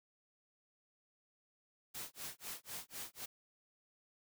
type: noise with tremolo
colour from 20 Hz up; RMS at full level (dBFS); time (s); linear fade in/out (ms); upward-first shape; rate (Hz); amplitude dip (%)
white; -44; 1.94-3.26; 10; sine; 4; 100
effects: none